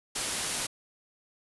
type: low-pass noise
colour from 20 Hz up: white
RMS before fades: -33 dBFS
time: 0.15-0.67 s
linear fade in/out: 10 ms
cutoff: 11000 Hz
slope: 96 dB/octave
effects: none